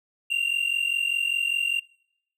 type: tone pair together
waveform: triangle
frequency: 2749 / 2794 Hz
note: F7 / F7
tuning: -28 / 0 cents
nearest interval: unison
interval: 28 cents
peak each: -24 dBFS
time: 0.3-1.8 s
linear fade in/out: 10 ms
effects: noise-tail reverb RT60 0.8 s tail -25 dB re dry